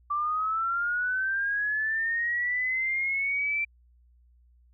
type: linear sweep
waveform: sine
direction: up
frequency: 1163 to 2349 Hz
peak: -25 dBFS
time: 0.1-3.65 s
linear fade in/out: 10 ms
effects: added 60 Hz sine -57 dBFS peak until 4.73 s